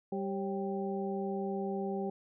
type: harmonic tone with a mistuned harmonic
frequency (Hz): 196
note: G3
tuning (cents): 0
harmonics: 1 / 2 / 3 / 4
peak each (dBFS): -36 / -36 / -43 / -41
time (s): 0.12-2.1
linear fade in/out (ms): 5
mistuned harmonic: 3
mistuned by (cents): -120
effects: none